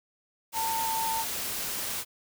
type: tone in noise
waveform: sine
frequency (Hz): 901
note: A5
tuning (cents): +41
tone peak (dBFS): -28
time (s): 0.53-1.25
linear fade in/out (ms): 50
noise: white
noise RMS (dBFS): -33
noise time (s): 0.52-2.05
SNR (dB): +2
effects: none